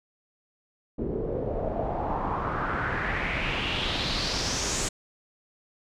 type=noise with low-pass filter sweep; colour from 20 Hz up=pink; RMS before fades=-29 dBFS; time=0.98-4.89 s; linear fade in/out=10 ms; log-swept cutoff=360 to 7700 Hz; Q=3.7; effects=none